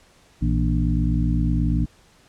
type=harmonic tone with a mistuned harmonic; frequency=58.8 Hz; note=A#1; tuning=16 cents sharp; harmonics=1 / 2 / 3 / 4 / 5; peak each=-21 / -25 / -24 / -27 / -28 dBFS; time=0.41-1.86 s; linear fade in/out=20 ms; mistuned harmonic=3; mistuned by=-110 cents; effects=pink hiss -55 dBFS RMS until 2.28 s + low-pass 9000 Hz 12 dB/octave